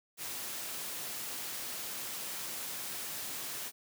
white high-pass noise, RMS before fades -40 dBFS, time 0.17-3.72 s, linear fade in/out 50 ms, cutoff 110 Hz, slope 12 dB/octave, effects none

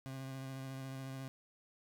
30% pulse tone with vibrato, 133.3 Hz, C3, 33 cents sharp, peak -40 dBFS, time 0.06-1.28 s, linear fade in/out 0 ms, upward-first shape sine, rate 14 Hz, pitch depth 18 cents each way, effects none

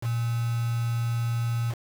sine tone with quantisation, 117.1 Hz, A#2, 8 cents sharp, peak -24 dBFS, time 0.01-1.75 s, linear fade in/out 50 ms, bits 6, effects none

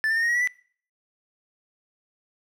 triangle tone with pitch steps, 1757 / 1792.9 / 1829.5 / 1866.9 / 1905 / 1943.9 / 1983.6 Hz, A6 / A6 / A#6 / A#6 / A#6 / B6 / B6, -3 / +32 / -33 / +2 / +37 / -28 / +7 cents, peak -19 dBFS, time 0.04-0.474 s, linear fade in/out 0 ms, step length 62 ms, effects noise-tail reverb RT60 0.5 s tail -23 dB re dry

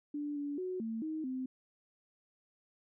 sine tone with pitch steps, 292.8 / 287.7 / 368.4 / 224.7 / 313.7 / 258.5 Hz, D4 / D4 / F#4 / A3 / D#4 / C4, -5 / -36 / -7 / +37 / +14 / -21 cents, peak -35 dBFS, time 0.14-1.46 s, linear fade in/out 5 ms, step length 220 ms, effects none

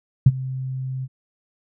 sine tone with ADSR envelope, 130.81 Hz, C3, in tune, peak -5 dBFS, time 0.26-1.08 s, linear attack 6 ms, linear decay 40 ms, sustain -20 dB, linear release 43 ms, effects none

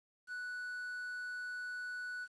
triangle tone, 1480 Hz, F#6, in tune, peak -38 dBFS, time 0.27-2.28 s, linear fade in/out 50 ms, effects resampled to 22050 Hz + 11-bit

